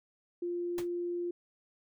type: tone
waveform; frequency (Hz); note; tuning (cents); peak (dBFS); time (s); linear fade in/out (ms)
sine; 349.2; F4; 0; -32; 0.42-1.31; 5
type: noise with exponential decay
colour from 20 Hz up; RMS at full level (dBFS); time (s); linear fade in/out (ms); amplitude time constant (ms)
pink; -36; 0.78-0.88; 2; 21
effects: none